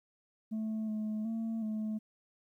sine tone with pitch steps, 218.7 / 215 / 225.3 / 216.1 Hz, A3 / A3 / A3 / A3, -10 / -40 / +41 / -31 cents, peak -30 dBFS, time 0.51-1.99 s, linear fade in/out 20 ms, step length 370 ms, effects tanh soft clip ceiling -32 dBFS + 12-bit

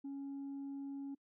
sine tone, 277.2 Hz, C#4, in tune, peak -39 dBFS, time 0.04-1.15 s, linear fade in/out 10 ms, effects noise-tail reverb RT60 0.1 s tail -26 dB re dry + tanh soft clip ceiling -40 dBFS

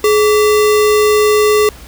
sine tone with sample-and-hold, 423 Hz, G#4, 32 cents sharp, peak -7 dBFS, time 0.04-1.69 s, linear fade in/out 2 ms, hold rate 1575 Hz, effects added 60 Hz sine -36 dBFS peak until 1.87 s + pink hiss -38 dBFS RMS until 1.87 s

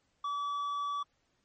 triangle tone with tanh clipping, 1148 Hz, D6, 40 cents flat, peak -33 dBFS, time 0.24-1.03 s, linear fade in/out 5 ms, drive 10 dB, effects pink hiss -75 dBFS RMS until 1.44 s + MP3 32 kbps

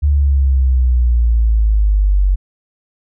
sine exponential sweep, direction down, 73.42 to 46.6 Hz, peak -9 dBFS, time 0.02-2.36 s, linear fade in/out 20 ms, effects none

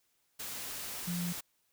sine tone in noise, 174.61 Hz, F3, in tune, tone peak -33 dBFS, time 1.07-1.33 s, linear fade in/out 10 ms, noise white, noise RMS -41 dBFS, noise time 0.39-1.41 s, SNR +5 dB, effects white hiss -75 dBFS RMS until 1.72 s

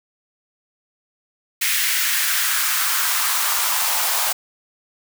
white noise with high-pass filter sweep, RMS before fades -20 dBFS, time 1.61-4.33 s, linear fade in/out 10 ms, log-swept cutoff 2000 to 760 Hz, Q 2.3, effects none

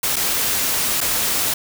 white noise with dropouts, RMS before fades -20 dBFS, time 0.03-1.54 s, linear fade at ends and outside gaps 5 ms, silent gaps 0.159-0.164 / 1.006-1.012 s, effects none

